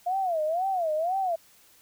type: tone with vibrato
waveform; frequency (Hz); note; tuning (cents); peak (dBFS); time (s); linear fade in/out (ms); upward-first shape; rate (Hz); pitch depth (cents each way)
sine; 690; F5; -21; -24; 0.06-1.36; 10; sine; 2; 210
effects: white hiss -58 dBFS RMS until 1.81 s